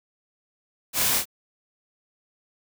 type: noise with echo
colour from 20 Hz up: white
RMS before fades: -24 dBFS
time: 0.93-1.22 s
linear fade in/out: 50 ms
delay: 35 ms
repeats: 1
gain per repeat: -3 dB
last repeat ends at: 1.255 s
effects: none